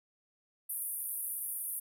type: band-pass noise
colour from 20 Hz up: pink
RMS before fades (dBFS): -38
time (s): 0.69-1.8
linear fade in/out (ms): 10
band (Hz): 9400 to 15000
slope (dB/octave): 96
effects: none